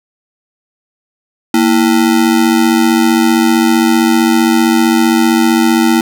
square ring-modulated tone, 280 Hz, C#4, 18 cents sharp, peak -5 dBFS, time 1.54-6.01 s, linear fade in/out 2 ms, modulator 47.7 Hz, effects none

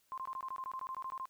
sine tone bursts, 1050 Hz, C6, 6 cents sharp, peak -38 dBFS, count 15, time 0.12-1.255 s, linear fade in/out 0 ms, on 57 ms, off 20 ms, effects white hiss -73 dBFS RMS until 1.29 s

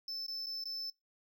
triangle tone with dropouts, 5274 Hz, E8, in tune, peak -37 dBFS, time 0.08-0.9 s, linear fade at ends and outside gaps 2 ms, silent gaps 0.265-0.281 / 0.461-0.467 / 0.639-0.655 s, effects noise-tail reverb RT60 0.2 s tail -21 dB re dry

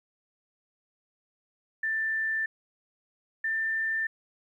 sine tone pair in turn, 1774 / 1786.3 Hz, A6 / A6, +14 / +26 cents, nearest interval unison, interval 12 cents, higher second, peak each -26 dBFS, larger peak neither, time 1.83-2.46 / 3.44-4.07 s, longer neither, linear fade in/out 5 ms, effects 11-bit

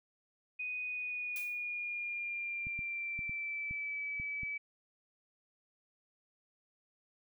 sine tone with pitch glide, 2489 to 2296 Hz, D#7 to D7, 0 to -40 cents, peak -36 dBFS, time 0.59-4.58 s, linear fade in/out 10 ms, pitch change -140 cents, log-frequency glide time 0.83-4.02 s
blue noise with exponential decay, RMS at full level -43 dBFS, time 1.36-1.66 s, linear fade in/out 1 ms, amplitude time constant 64 ms
clicks, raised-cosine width 5 ms, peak -34 dBFS, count 7, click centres 2.669 / 2.791 / 3.191 / 3.295 / 3.71 / 4.199 / 4.433 s
effects none

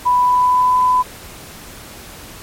sine tone with pitch glide, 990 to 1003.8 Hz, B5 to B5, +4 to +28 cents, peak -10 dBFS, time 0.05-1.03 s, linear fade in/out 20 ms, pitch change +24 cents, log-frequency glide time 0.19-0.76 s, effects pink hiss -36 dBFS RMS until 2.42 s + MP3 64 kbps

